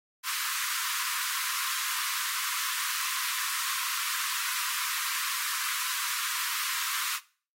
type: high-pass noise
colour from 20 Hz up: pink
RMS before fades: -32 dBFS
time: 0.23-7.2 s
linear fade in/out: 50 ms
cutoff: 1000 Hz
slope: 96 dB/octave
effects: noise-tail reverb RT60 0.4 s tail -19 dB re dry + AAC 48 kbps